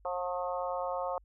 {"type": "harmonic tone with a mistuned harmonic", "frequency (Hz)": 179.1, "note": "F3", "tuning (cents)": 44, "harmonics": [3, 4, 5, 6, 7], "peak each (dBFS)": [-35, -37, -39, -40, -43], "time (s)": [0.05, 1.18], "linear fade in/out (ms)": 2, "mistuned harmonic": 6, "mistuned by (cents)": 17, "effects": ["added 50 Hz sine -58 dBFS peak until 1.24 s"]}